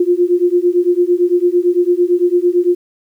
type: beating tone pair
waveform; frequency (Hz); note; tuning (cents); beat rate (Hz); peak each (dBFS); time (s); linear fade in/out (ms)
sine; 349.2 / 358.1; F4 / F4; 0 / +43; 8.9; -13; 0-2.75; 5
effects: 8-bit